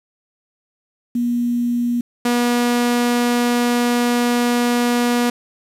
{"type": "tone pair in turn", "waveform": ["sine", "sawtooth"], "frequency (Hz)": [240, 241.3], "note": ["B3", "B3"], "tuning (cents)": [-49, -40], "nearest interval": "unison", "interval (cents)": 9, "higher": "second", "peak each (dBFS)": [-16, -11], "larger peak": "second", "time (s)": [[1.15, 2.01], [2.25, 5.3]], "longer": "second", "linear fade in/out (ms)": 5, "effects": ["resampled to 32000 Hz", "7-bit"]}